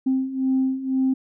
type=beating tone pair; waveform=sine; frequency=261.6 / 263.6 Hz; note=C4 / C4; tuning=0 / +13 cents; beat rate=2 Hz; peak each=-24 / -20 dBFS; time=0.06-1.14 s; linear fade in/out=10 ms; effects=tanh soft clip ceiling -13 dBFS